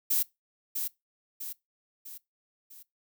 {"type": "noise with echo", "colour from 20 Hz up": "violet", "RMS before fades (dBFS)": -26, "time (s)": [0.1, 0.23], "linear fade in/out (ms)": 10, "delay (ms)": 650, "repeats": 4, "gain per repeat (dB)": -6, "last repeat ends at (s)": 2.83, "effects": ["noise-tail reverb RT60 0.2 s tail -22 dB re dry"]}